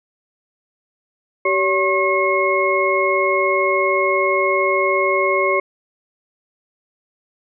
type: tone cluster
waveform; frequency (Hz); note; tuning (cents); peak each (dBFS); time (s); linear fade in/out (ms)
sine; 385.2 / 568 / 1081 / 2165; G4 / C#5 / C#6 / C#7; -30 / +42 / -44 / -41; -20; 1.45-5.6; 5
effects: none